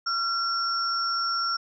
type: tone pair together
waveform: sine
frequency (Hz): 1368 / 5472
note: F6 / F8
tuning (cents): -36 / -36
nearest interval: 2 octaves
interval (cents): 2400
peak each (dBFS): -26 / -28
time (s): 0.06-1.57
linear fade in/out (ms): 10
effects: none